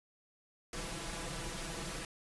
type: noise with comb filter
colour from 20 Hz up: pink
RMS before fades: -41 dBFS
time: 0.73-2.05 s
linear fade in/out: 2 ms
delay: 6 ms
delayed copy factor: +0.75
effects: resampled to 24000 Hz